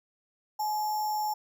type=tone with sample-and-hold; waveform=sine; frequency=851 Hz; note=G#5; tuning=42 cents sharp; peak=-27 dBFS; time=0.59-1.34 s; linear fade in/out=10 ms; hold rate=6300 Hz; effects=none